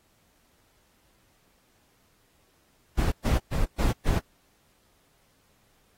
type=noise bursts; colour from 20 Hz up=brown; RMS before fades=-23 dBFS; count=5; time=2.97-4.2 s; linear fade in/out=20 ms; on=150 ms; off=120 ms; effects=pink hiss -66 dBFS RMS until 5.97 s + AAC 48 kbps